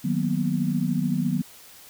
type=chord; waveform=sine; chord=B major seventh; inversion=first; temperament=equal; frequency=155.56 / 185 / 233.1 / 246.9 Hz; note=D#3 / F#3 / A#3 / B3; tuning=0 / 0 / 0 / 0 cents; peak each=-27 / -26 / -29 / -27 dBFS; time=0.04-1.42 s; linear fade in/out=10 ms; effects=white hiss -48 dBFS RMS until 1.89 s